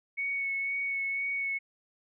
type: tone with vibrato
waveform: sine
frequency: 2217 Hz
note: C#7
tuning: in tune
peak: -29 dBFS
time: 0.17-1.59 s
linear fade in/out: 20 ms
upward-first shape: sine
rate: 2 Hz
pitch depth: 15 cents each way
effects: none